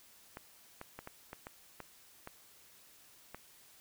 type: clicks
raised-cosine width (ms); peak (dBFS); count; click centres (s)
0.5; -29; 9; 0.371 / 0.814 / 0.99 / 1.074 / 1.331 / 1.469 / 1.803 / 2.274 / 3.346
effects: white hiss -61 dBFS RMS until 3.8 s